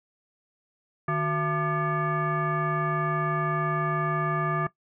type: tone with frequency modulation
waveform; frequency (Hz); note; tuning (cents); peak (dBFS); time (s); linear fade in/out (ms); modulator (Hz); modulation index
sine; 674; E5; +38; -23; 1.08-4.67; 5; 521; 1.9
effects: noise-tail reverb RT60 0.1 s tail -18 dB re dry